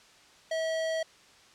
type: tone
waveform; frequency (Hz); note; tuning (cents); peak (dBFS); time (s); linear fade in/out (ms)
square; 645; E5; -38; -29; 0.51-1.03; 5
effects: white hiss -57 dBFS RMS until 1.54 s + low-pass 6000 Hz 12 dB/octave